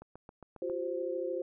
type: click train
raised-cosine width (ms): 1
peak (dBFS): -34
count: 6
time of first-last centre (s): 0.02-0.698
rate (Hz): 7.37
type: chord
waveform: sine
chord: F suspended second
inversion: none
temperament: equal with one note detuned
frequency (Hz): 349.2 / 382.4 / 523.3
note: F4 / G4 / C5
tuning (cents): 0 / -43 / 0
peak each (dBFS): -37 / -38 / -35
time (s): 0.62-1.42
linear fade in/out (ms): 2
effects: none

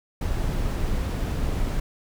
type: noise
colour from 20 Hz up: brown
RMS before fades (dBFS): -25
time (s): 0.21-1.8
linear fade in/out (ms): 5
effects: none

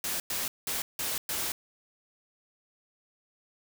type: noise bursts at uneven times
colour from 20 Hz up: white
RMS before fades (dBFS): -32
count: 5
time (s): 0.04-0.2 / 0.3-0.48 / 0.67-0.82 / 0.99-1.18 / 1.29-1.52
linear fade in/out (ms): 2
effects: none

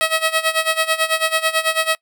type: tone with tremolo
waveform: 10% pulse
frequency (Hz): 642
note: E5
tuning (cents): -46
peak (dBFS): -5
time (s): 0.01-1.95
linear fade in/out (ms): 0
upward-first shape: sine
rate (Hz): 9.1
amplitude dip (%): 85
effects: noise-tail reverb RT60 0.1 s tail -23 dB re dry

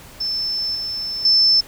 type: tone with level steps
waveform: sine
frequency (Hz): 5290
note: E8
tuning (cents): +5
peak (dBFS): -20 / -23 / -11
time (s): 0.2-1.61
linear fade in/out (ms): 10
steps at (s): 0.75 / 1.25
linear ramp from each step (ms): 2
effects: pink hiss -42 dBFS RMS until 1.67 s

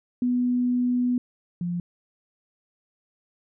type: tone pair in turn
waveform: sine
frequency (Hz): 246.9 / 174.58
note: B3 / F3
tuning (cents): 0 / 0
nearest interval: tritone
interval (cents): 600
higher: first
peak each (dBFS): -20 / -25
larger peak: first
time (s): 0.22-1.18 / 1.61-1.8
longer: first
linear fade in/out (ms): 2
effects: none

